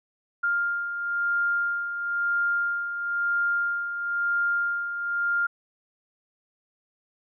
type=beating tone pair; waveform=sine; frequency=1401 / 1402 Hz; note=F6 / F6; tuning=+5 / +6 cents; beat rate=1 Hz; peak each=-32 / -24 dBFS; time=0.43-5.47 s; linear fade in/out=10 ms; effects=none

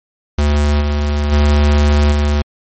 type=tone with level steps; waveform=square; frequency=73.42 Hz; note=D2; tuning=in tune; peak=-11 / -14 / -9 / -12 dBFS; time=0.38-2.42 s; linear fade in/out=5 ms; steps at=0.8 / 1.31 / 2.11 s; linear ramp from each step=20 ms; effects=MP3 32 kbps

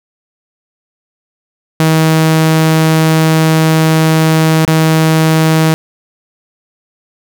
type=tone with dropouts; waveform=sawtooth; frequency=159.3 Hz; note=D#3; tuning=41 cents sharp; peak=-3 dBFS; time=1.8-5.74 s; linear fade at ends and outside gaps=0 ms; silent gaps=4.651-4.678 s; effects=none

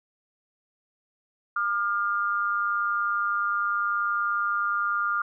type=tone pair together; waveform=sine; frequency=1205 / 1405.8 Hz; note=D6 / F6; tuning=+44 / +11 cents; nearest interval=minor third; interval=267 cents; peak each=-26 dBFS; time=1.56-5.22 s; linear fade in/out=5 ms; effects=none

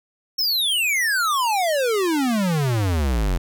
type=exponential sweep; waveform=square; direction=down; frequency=5490 to 41.2 Hz; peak=-19 dBFS; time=0.38-3.38 s; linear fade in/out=10 ms; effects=none

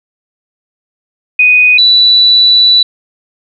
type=tone pair in turn; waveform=sine; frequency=2489 / 3958 Hz; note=D#7 / B7; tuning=0 / +3 cents; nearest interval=minor sixth; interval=803 cents; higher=second; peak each=-3 dBFS; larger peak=neither; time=1.39-1.78 / 1.78-2.83 s; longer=second; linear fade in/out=5 ms; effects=none

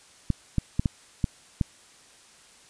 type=clicks; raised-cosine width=5 ms; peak=-10 dBFS; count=6; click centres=0.303 / 0.583 / 0.795 / 0.858 / 1.242 / 1.612 s; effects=white hiss -54 dBFS RMS until 2.69 s + resampled to 22050 Hz

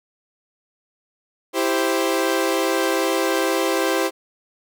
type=chord; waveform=sawtooth; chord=C major; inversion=first; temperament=equal; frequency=329.6 / 392 / 523.3 Hz; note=E4 / G4 / C5; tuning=0 / 0 / 0 cents; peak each=-19 dBFS; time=1.53-4.11 s; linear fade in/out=50 ms; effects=none

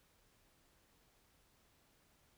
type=silence; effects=pink hiss -72 dBFS RMS until 2.37 s

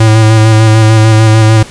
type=tone with vibrato; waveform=square; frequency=110 Hz; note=A2; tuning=in tune; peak=-3 dBFS; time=0-1.63 s; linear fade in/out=5 ms; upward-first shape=square; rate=6.7 Hz; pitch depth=20 cents each way; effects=pink hiss -30 dBFS RMS until 1.7 s + resampled to 22050 Hz

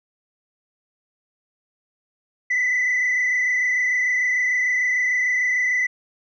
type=tone with frequency modulation; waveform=sine; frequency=2000 Hz; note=B6; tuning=21 cents sharp; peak=-16 dBFS; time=2.5-5.87 s; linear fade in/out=10 ms; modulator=26.7 Hz; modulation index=1.6; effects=tanh soft clip ceiling -16 dBFS

